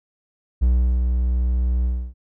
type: tone with ADSR envelope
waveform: triangle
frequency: 61.5 Hz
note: B1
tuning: 7 cents flat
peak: -11 dBFS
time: 0.61-2.14 s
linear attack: 19 ms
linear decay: 370 ms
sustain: -4 dB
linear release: 290 ms
effects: none